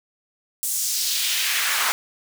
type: noise with high-pass filter sweep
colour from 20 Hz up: pink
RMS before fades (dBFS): -23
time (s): 0.63-1.92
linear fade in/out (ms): 0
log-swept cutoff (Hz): 8800 to 1100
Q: 1.5
effects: none